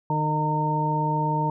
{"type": "harmonic tone", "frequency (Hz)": 152.7, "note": "D#3", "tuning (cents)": -32, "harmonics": [1, 2, 3, 4, 6], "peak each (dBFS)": [-25, -32, -34, -35, -24], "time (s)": [0.1, 1.5], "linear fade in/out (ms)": 2, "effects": []}